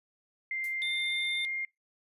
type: tone with pitch glide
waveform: sine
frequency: 2093 to 2119 Hz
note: C7 to C7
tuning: 0 to +21 cents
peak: -31 dBFS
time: 0.51-1.65 s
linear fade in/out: 2 ms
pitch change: +21 cents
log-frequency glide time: 0.61-1.44 s
type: noise with exponential decay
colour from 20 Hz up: violet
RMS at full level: -41 dBFS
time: 0.64-0.79 s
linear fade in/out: 0 ms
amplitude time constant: 32 ms
type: tone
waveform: triangle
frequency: 3592 Hz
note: A7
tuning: 35 cents sharp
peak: -31 dBFS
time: 0.82-1.45 s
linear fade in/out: 0 ms
effects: noise-tail reverb RT60 0.2 s tail -25 dB re dry + resampled to 32000 Hz